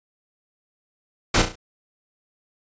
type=noise with echo; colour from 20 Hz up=pink; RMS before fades=-17 dBFS; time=1.34-1.42 s; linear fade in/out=5 ms; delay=34 ms; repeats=4; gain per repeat=-7 dB; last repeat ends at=1.556 s; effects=resampled to 16000 Hz